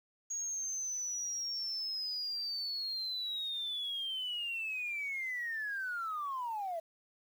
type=linear sweep; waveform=sine; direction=down; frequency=6645 to 640 Hz; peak=-34 dBFS; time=0.3-6.8 s; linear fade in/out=10 ms; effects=tanh soft clip ceiling -31 dBFS + 10-bit